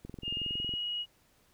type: click train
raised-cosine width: 3 ms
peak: -30 dBFS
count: 16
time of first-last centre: 0.05-0.738 s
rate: 21.8 Hz
type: tone with pitch glide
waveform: sine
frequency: 2832 to 2898 Hz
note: F7 to F#7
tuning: +23 to -37 cents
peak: -32 dBFS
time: 0.22-1.06 s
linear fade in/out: 50 ms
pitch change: +40 cents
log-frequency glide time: 0.33-0.68 s
effects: pink hiss -67 dBFS RMS until 1.53 s